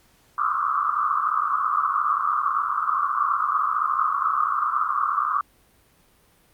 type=band-pass noise; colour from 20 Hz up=white; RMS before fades=-23 dBFS; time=0.38-5.41 s; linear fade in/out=2 ms; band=1100 to 1300 Hz; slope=96 dB/octave; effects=pink hiss -59 dBFS RMS until 6.53 s + Opus 48 kbps